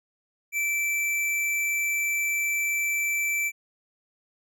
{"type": "tone with hard clipping", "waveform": "sine", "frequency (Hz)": 2329, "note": "D7", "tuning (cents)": -15, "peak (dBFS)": -25, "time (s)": [0.52, 3.52], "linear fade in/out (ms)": 50, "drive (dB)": 17, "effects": []}